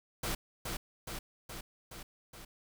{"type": "noise with echo", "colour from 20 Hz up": "pink", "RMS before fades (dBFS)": -35, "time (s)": [0.23, 0.35], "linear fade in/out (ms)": 5, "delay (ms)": 420, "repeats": 5, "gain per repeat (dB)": -3, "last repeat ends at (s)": 2.45, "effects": []}